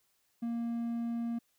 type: tone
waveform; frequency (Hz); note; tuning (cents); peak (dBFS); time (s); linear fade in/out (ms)
triangle; 233.6; A#3; +4; -30; 0.42-1.39; 10
effects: white hiss -74 dBFS RMS until 1.58 s